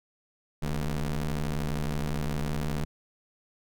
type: ring-modulated tone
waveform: 30% pulse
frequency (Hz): 72.2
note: D2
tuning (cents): -29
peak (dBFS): -22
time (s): 0.62-2.85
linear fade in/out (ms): 10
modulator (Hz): 78.6
effects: none